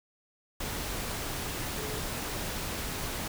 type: tone in noise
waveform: sine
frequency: 428.7 Hz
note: A4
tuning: 45 cents flat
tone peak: -39 dBFS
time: 1.78-1.99 s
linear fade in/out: 5 ms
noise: pink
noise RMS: -35 dBFS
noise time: 0.6-3.28 s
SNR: -7 dB
effects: none